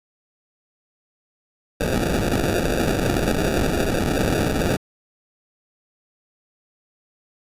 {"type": "noise with sample-and-hold", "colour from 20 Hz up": "white", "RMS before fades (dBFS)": -21, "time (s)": [1.8, 4.77], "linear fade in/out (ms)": 10, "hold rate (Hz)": 1050, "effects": ["resampled to 32000 Hz"]}